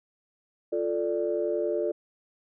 sine chord, D minor, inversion first, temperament equal, 349.2 / 440 / 587.3 Hz, F4 / A4 / D5, 0 / 0 / 0 cents, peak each -29 dBFS, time 0.72-1.92 s, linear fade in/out 10 ms, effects tanh soft clip ceiling -15 dBFS

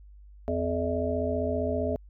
harmonic tone with a mistuned harmonic, 85.3 Hz, F2, 40 cents flat, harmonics 1 / 3 / 5 / 7 / 8, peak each -32 / -32 / -32 / -32 / -32 dBFS, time 0.48-1.96 s, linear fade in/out 0 ms, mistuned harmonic 8, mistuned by -78 cents, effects added 50 Hz sine -47 dBFS peak until 2.09 s

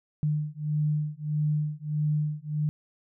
sine beating tone pair, 150 / 151.6 Hz, D3 / D#3, +37 / -45 cents, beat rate 1.6 Hz, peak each -28 dBFS, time 0.23-2.69 s, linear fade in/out 0 ms, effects none

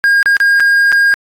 triangle tone with dropouts, 1621 Hz, G#6, 42 cents flat, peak -5 dBFS, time 0.04-1.14 s, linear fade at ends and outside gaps 0 ms, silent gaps 0.228-0.259 / 0.368-0.402 / 0.599-0.604 / 0.919-0.925 s, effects AAC 64 kbps

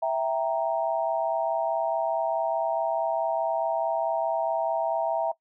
sine chord, E diminished, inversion none, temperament equal, 659.3 / 784 / 932.3 Hz, E5 / G5 / Bb5, 0 / 0 / 0 cents, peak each -25 / -30 / -30 dBFS, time 0.02-5.32 s, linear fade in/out 10 ms, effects noise-tail reverb RT60 0.1 s tail -20 dB re dry

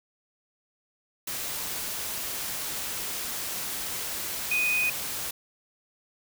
sine tone in noise, 2489 Hz, D#7, in tune, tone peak -23 dBFS, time 4.51-4.9 s, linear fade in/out 5 ms, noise white, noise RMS -33 dBFS, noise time 1.27-5.31 s, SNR +7 dB, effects none

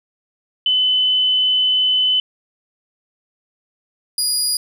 sine / 25% pulse tone pair in turn, 3021 / 4884 Hz, F#7 / D#8, +35 / -33 cents, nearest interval minor sixth, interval 832 cents, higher second, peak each -13 / -12 dBFS, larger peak second, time 0.66-2.2 / 4.18-4.57 s, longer first, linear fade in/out 2 ms, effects none

